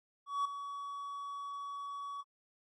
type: tone with ADSR envelope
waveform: triangle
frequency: 1130 Hz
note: C#6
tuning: 33 cents sharp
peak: -27 dBFS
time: 0.26-2.23 s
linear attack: 190 ms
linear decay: 7 ms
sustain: -11 dB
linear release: 30 ms
effects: AAC 32 kbps